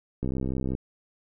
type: click train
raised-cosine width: 3 ms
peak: -17 dBFS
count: 35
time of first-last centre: 0.23-0.751 s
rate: 65.3 Hz
effects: none